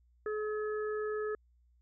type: harmonic tone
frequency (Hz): 426.2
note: G#4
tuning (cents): +45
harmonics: 1 / 3 / 4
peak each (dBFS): -33 / -43 / -45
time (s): 0.26-1.35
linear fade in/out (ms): 2
effects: added 60 Hz sine -64 dBFS peak until 1.81 s